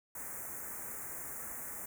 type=band-stop noise; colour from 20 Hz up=white; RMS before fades=-43 dBFS; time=0.15-1.86 s; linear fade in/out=5 ms; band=2100 to 6800 Hz; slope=48 dB/octave; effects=none